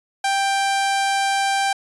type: tone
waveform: sawtooth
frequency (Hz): 787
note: G5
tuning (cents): +7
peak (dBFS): -14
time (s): 0.24-1.73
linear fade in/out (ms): 5
effects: resampled to 24000 Hz

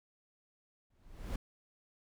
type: noise with exponential growth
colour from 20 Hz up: brown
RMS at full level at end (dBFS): -33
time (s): 0.9-1.36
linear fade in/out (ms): 5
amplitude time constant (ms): 100
effects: none

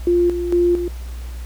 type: tone with tremolo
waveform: sine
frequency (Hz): 349.2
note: F4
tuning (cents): 0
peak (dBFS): -12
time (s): 0.07-0.88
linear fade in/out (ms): 2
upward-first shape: square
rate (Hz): 2.2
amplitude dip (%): 60
effects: added 60 Hz sine -27 dBFS peak until 1.45 s + pink hiss -44 dBFS RMS until 1.45 s

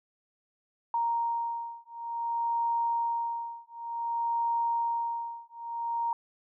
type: beating tone pair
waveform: sine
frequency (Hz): 932.3 / 932.85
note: A#5 / A#5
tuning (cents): 0 / +1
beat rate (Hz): 0.55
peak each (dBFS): -31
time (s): 0.94-6.13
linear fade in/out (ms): 2
effects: none

